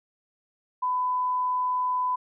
sine tone, 1002 Hz, B5, 25 cents sharp, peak -23 dBFS, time 0.82-2.16 s, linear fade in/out 10 ms, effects none

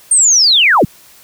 sine linear sweep, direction down, 8870 to 84.1 Hz, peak -6 dBFS, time 0.11-0.85 s, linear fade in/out 5 ms, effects white hiss -43 dBFS RMS until 1.23 s

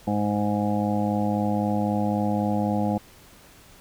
harmonic tone, 103.83 Hz, G#2, in tune, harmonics 1 / 2 / 3 / 5 / 6 / 7 / 8, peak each -30 / -24 / -30 / -31 / -36 / -31 / -32 dBFS, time 0.07-2.98 s, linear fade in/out 5 ms, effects pink hiss -51 dBFS RMS until 3.8 s

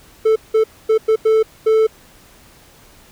triangle tone bursts at uneven times, 440 Hz, A4, in tune, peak -8 dBFS, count 6, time 0.25-0.36 / 0.54-0.64 / 0.89-0.98 / 1.08-1.16 / 1.25-1.43 / 1.66-1.87 s, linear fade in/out 10 ms, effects pink hiss -47 dBFS RMS until 3.11 s

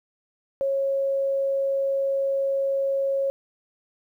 sine tone, 547 Hz, C#5, 23 cents flat, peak -21 dBFS, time 0.61-3.3 s, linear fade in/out 0 ms, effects 10-bit

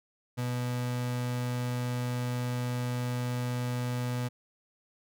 35% pulse tone, 123.47 Hz, B2, in tune, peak -28 dBFS, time 0.37-4.29 s, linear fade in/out 20 ms, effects none

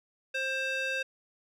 square tone with band-pass filter, 529 Hz, C5, 19 cents sharp, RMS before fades -32 dBFS, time 0.34-1.03 s, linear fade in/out 10 ms, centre 2300 Hz, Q 2, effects none

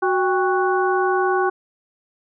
harmonic tone with a mistuned harmonic, 370 Hz, F#4, in tune, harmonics 1 / 2 / 3 / 4, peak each -19 / -22 / -24 / -25 dBFS, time 0.02-1.5 s, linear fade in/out 10 ms, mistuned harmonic 2, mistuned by +120 cents, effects none

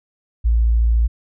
sine tone, 57 Hz, A#1, 38 cents flat, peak -12 dBFS, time 0.44-1.08 s, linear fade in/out 20 ms, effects none

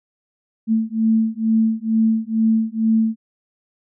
sine beating tone pair, 221.4 / 223.6 Hz, A3 / A3, +11 / +28 cents, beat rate 2.2 Hz, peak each -18 dBFS, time 0.67-3.16 s, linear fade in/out 50 ms, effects none

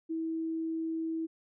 sine tone, 324.4 Hz, E4, 28 cents flat, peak -31 dBFS, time 0.09-1.27 s, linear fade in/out 20 ms, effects none

